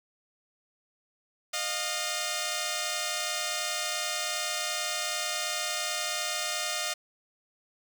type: tone pair together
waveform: 5% pulse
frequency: 614.1 / 706 Hz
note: D#5 / F5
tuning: -23 / +19 cents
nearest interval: major second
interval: 242 cents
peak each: -21 dBFS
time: 1.53-6.94 s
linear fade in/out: 10 ms
effects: none